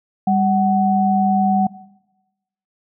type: tone pair together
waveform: sine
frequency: 198.2 / 748.3 Hz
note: G3 / F#5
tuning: +19 / +19 cents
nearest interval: octave + major seventh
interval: 2300 cents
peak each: -16 dBFS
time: 0.27-1.67 s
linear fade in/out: 5 ms
effects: noise-tail reverb RT60 1.0 s tail -20 dB re dry